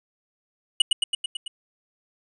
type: tone with echo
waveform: square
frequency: 2914 Hz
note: F#7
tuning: 27 cents flat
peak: -13 dBFS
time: 0.8-0.82 s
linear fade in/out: 5 ms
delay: 110 ms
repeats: 6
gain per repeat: -3 dB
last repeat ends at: 1.48 s
effects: resampled to 24000 Hz